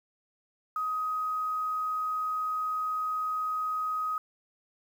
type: tone with quantisation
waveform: sine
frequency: 1258 Hz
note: D#6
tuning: 19 cents sharp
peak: -28 dBFS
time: 0.76-4.18 s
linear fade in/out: 2 ms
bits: 9
effects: none